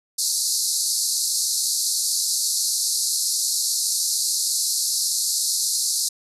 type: band-pass noise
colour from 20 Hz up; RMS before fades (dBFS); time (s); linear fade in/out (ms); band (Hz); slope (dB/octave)
pink; -23; 0.18-6.09; 10; 4100 to 12000; 96
effects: none